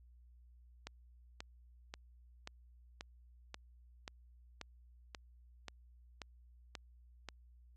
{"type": "click train", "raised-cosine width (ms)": 0.2, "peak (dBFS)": -27, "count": 13, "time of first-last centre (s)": [0.87, 7.287], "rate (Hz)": 1.87, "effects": ["added 60 Hz sine -59 dBFS peak until 7.76 s", "AAC 32 kbps"]}